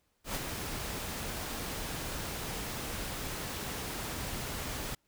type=noise with ADSR envelope; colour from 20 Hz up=pink; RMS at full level=-33 dBFS; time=0.24-4.95 s; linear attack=120 ms; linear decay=23 ms; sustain=-5 dB; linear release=4 ms; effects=pink hiss -75 dBFS RMS until 5.07 s